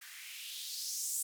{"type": "noise with band-pass filter sweep", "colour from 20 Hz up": "violet", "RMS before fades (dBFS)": -41, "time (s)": [0.01, 1.23], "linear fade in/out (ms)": 10, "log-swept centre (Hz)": [1600, 8400], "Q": 2.9, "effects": []}